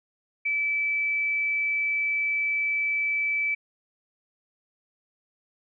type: tone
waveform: sine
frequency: 2310 Hz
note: D7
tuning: 29 cents flat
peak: -23 dBFS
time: 0.45-3.55 s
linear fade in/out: 10 ms
effects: none